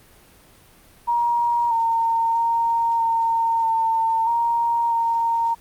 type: tone with pitch steps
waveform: sine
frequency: 947 / 915 / 925 / 915 / 903 / 934 / 923 Hz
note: A#5 / A#5 / A#5 / A#5 / A5 / A#5 / A#5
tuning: +27 / -32 / -14 / -32 / +45 / +3 / -17 cents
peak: -17 dBFS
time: 1.07-5.55 s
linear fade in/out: 20 ms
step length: 640 ms
effects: pink hiss -51 dBFS RMS until 5.6 s + Opus 32 kbps